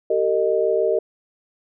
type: tone cluster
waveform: sine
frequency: 387.5 / 454.3 / 619 Hz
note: G4 / A#4 / D#5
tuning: -20 / -45 / -9 cents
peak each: -22 / -20 / -21 dBFS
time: 0.1-0.99 s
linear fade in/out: 5 ms
effects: none